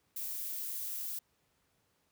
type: noise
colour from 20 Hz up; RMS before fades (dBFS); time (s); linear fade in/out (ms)
violet; -39; 0.16-1.19; 5
effects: pink hiss -75 dBFS RMS until 2.11 s + high-pass 60 Hz 12 dB/octave